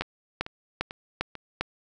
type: two click trains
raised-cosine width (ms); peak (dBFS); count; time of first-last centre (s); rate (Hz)
0.3; -21 / -10; 4 / 5; 0.02-1.353 / 0.01-1.61; 2.25 / 2.5
effects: none